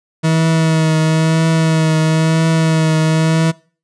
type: tone with vibrato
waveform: 40% pulse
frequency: 160 Hz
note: D#3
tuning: 49 cents sharp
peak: -10 dBFS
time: 0.23-3.52 s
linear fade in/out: 20 ms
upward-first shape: triangle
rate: 1 Hz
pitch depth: 28 cents each way
effects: noise-tail reverb RT60 0.4 s tail -23 dB re dry + resampled to 22050 Hz